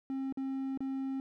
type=tone with dropouts; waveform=triangle; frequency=267.8 Hz; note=C4; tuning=40 cents sharp; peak=-31 dBFS; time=0.1-1.2 s; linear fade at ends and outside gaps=1 ms; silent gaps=0.325-0.373 / 0.775-0.805 s; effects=none